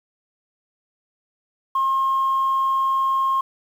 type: tone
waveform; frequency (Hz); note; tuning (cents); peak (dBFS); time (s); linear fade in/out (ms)
sine; 1071; C6; +40; -16; 1.75-3.41; 5
effects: tanh soft clip ceiling -14 dBFS + 8-bit